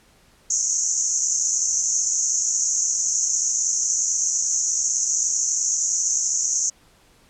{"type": "band-pass noise", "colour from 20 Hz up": "white", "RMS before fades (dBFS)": -22, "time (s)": [0.5, 6.7], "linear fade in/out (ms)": 5, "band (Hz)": [6000, 7000], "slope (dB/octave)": 96, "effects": ["pink hiss -56 dBFS RMS until 7.29 s", "low-pass 11000 Hz 12 dB/octave"]}